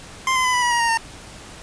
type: tone with pitch steps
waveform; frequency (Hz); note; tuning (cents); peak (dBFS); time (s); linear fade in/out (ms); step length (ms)
25% pulse; 1046.5 / 1026.1 / 1006.2 / 986.6 / 967.4 / 948.6 / 930.2 / 912.1; C6 / C6 / B5 / B5 / B5 / A#5 / A#5 / A#5; 0 / -34 / +32 / -2 / -36 / +30 / -4 / -38; -13; 0.27-0.974; 2; 88
effects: pink hiss -40 dBFS RMS until 1.62 s + resampled to 22050 Hz